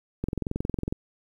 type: click train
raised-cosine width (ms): 3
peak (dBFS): -15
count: 16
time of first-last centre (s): 0.24-0.925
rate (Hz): 21.9
effects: 9-bit